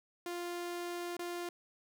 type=tone with dropouts; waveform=sawtooth; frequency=349.2 Hz; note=F4; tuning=in tune; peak=-34 dBFS; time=0.26-1.49 s; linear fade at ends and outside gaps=2 ms; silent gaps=1.168-1.192 s; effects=none